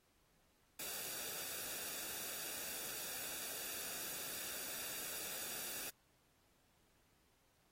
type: noise with comb filter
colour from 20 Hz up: white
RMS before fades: -45 dBFS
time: 0.79-5.9 s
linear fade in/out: 5 ms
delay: 0.96 ms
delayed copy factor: -0.55
effects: pink hiss -75 dBFS RMS until 7.71 s + AAC 48 kbps